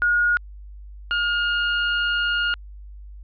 sine / 30% pulse tone pair in turn, 1438 / 1422.3 Hz, F#6 / F6, -50 / +31 cents, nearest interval unison, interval 19 cents, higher first, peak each -16 / -17 dBFS, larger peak first, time 0.02-0.37 / 1.11-2.54 s, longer second, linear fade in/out 0 ms, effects added 50 Hz sine -37 dBFS peak until 3.23 s + resampled to 11025 Hz

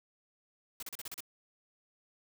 white noise bursts, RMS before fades -42 dBFS, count 7, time 0.8-1.205 s, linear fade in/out 2 ms, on 27 ms, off 36 ms, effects none

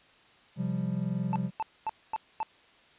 triangle chord, C suspended fourth, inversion none, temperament equal, 130.81 / 174.61 / 196 Hz, C3 / F3 / G3, 0 / 0 / 0 cents, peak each -32 / -30 / -31 dBFS, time 0.56-1.51 s, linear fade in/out 50 ms
triangle tone bursts, 880 Hz, A5, in tune, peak -26 dBFS, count 5, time 1.33-2.43 s, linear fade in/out 0 ms, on 28 ms, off 240 ms
effects white hiss -59 dBFS RMS until 2.98 s + resampled to 8000 Hz

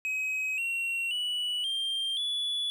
triangle tone with pitch steps, 2538 / 2736 / 2949 / 3179 / 3427 Hz, D#7 / F7 / F#7 / G7 / A7, +34 / -36 / -6 / +24 / -46 cents, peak -27 dBFS, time 0.05-2.7 s, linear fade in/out 0 ms, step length 530 ms, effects none

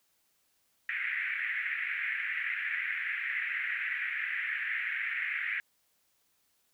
white band-pass noise, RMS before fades -34 dBFS, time 0.89-5.6 s, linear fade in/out 0 ms, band 1700 to 2200 Hz, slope 48 dB/octave, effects white hiss -73 dBFS RMS until 6.73 s

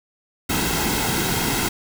pink noise with comb filter, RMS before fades -22 dBFS, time 0.49-1.69 s, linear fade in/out 10 ms, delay 1.7 ms, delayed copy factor -0.6, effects none

